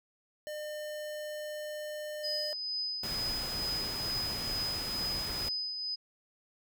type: tone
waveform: square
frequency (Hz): 604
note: D5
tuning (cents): +48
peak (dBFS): -38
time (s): 0.47-2.53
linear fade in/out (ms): 0
type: tone with tremolo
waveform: sine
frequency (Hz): 5010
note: D#8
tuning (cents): +11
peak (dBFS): -31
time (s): 2.23-5.96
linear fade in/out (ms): 20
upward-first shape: triangle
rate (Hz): 2.2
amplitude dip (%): 45
type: noise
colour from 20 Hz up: pink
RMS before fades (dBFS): -40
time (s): 3.03-5.49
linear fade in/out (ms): 5
effects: none

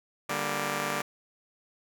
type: chord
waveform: 5% pulse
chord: G minor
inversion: second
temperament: just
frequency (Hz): 147 / 196 / 235.2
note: D3 / G3 / Bb3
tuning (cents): +2 / 0 / +16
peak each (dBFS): -23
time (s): 0.29-1.02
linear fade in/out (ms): 5
effects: none

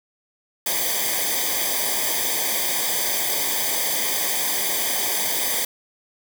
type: noise with comb filter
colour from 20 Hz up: white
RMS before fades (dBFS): -23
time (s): 0.66-5.65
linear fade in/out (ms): 5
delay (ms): 0.73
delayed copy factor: -0.95
effects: none

